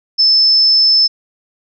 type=tone; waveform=sine; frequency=5260 Hz; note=E8; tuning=5 cents flat; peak=-7 dBFS; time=0.18-1.08 s; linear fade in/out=20 ms; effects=none